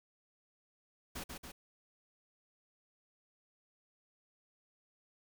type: noise with echo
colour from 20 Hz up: pink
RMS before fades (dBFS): -43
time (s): 1.15-1.24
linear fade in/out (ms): 10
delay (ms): 140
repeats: 2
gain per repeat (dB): -3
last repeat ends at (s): 1.52
effects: none